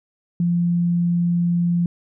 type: tone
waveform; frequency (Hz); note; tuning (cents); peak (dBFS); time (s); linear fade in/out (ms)
sine; 173; F3; -16; -16; 0.4-1.86; 2
effects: none